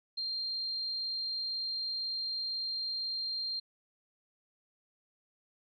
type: tone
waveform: sine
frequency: 4186 Hz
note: C8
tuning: in tune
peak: -33 dBFS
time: 0.17-3.6 s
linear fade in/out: 10 ms
effects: none